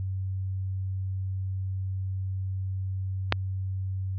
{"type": "click", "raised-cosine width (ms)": 0.3, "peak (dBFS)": -4, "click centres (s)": 3.324, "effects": ["added 95 Hz sine -28 dBFS peak until 4.18 s", "resampled to 11025 Hz"]}